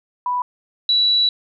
sine tone pair in turn, 987.8 / 3932 Hz, B5 / B7, 0 / -8 cents, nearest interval 2 octaves, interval 2392 cents, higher second, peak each -18 / -13 dBFS, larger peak second, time 0.26-0.42 / 0.89-1.29 s, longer second, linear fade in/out 2 ms, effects none

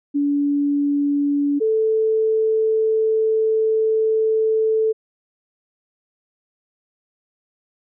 sine tone pair in turn, 286.4 / 439.9 Hz, D4 / A4, -43 / 0 cents, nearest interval perfect fifth, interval 743 cents, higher second, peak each -16 / -15 dBFS, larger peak second, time 0.14-1.6 / 1.6-4.93 s, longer second, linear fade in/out 20 ms, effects none

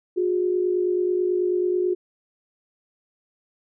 sine tone pair together, 360 / 409.2 Hz, F#4 / G#4, -47 / -26 cents, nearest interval major second, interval 221 cents, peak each -20 / -27 dBFS, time 0.16-1.95 s, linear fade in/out 20 ms, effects none

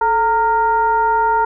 sine tone with frequency modulation, 919 Hz, A#5, 25 cents flat, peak -12 dBFS, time 0.01-1.45 s, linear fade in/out 5 ms, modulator 483 Hz, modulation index 0.68, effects none

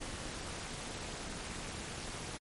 pink noise with amplitude modulation, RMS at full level -39 dBFS, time 0-2.38 s, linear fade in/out 20 ms, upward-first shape sine, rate 268 Hz, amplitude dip 75%, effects low-pass 12000 Hz 12 dB/octave + MP3 48 kbps

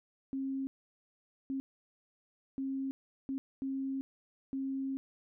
sine tone bursts at uneven times, 269 Hz, C4, 48 cents sharp, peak -33 dBFS, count 6, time 0.33-0.67 / 1.5-1.6 / 2.58-2.91 / 3.29-3.38 / 3.62-4.01 / 4.53-4.97 s, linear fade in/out 0 ms, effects none

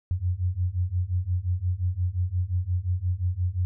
sine beating tone pair, 87.31 / 93.01 Hz, F2 / F#2, 0 / +10 cents, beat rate 5.7 Hz, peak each -27 / -26 dBFS, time 0.11-3.65 s, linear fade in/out 0 ms, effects none

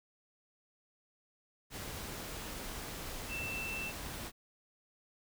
sine tone in noise, 2671 Hz, E7, 22 cents sharp, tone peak -38 dBFS, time 3.28-3.93 s, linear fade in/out 50 ms, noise pink, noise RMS -43 dBFS, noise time 1.7-4.32 s, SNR +2 dB, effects none

